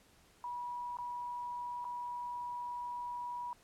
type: tone with dropouts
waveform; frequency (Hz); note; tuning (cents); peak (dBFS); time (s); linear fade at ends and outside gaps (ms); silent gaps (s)
sine; 971; B5; -30; -38; 0.44-3.53; 1; 0.97-0.986 / 1.844-1.851
effects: pink hiss -65 dBFS RMS until 3.63 s + low-pass 12000 Hz 12 dB/octave